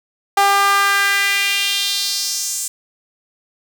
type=tone with high-pass filter sweep; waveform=sawtooth; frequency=398.8 Hz; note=G4; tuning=30 cents sharp; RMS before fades=-17 dBFS; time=0.37-2.68 s; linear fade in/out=5 ms; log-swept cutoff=840 to 7800 Hz; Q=2.7; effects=none